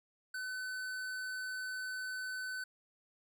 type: tone with tanh clipping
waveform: sine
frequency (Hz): 1512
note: F#6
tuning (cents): +37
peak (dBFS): -40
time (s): 0.34-2.64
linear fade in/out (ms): 5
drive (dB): 17
effects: none